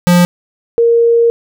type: tone pair in turn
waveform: square / sine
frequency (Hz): 176.2 / 466.3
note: F3 / A#4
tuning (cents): +16 / +1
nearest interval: octave + perfect fourth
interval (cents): 1685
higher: second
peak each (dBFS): -6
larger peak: neither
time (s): 0.07-0.25 / 0.78-1.3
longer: second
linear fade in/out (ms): 0
effects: none